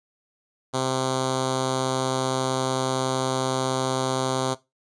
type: tone with notch filter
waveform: 5% pulse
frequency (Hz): 130.81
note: C3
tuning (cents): 0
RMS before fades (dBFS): -25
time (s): 0.73-4.55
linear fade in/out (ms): 20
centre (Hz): 1800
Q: 1.2
effects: noise-tail reverb RT60 0.2 s tail -17 dB re dry + resampled to 22050 Hz